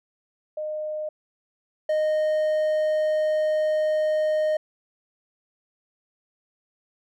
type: tone pair in turn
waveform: sine / triangle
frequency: 613 / 617.3 Hz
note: D#5 / D#5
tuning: -26 / -14 cents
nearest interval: unison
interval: 12 cents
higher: second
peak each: -27 / -18 dBFS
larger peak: second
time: 0.57-1.09 / 1.89-4.57 s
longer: second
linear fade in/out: 5 ms
effects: none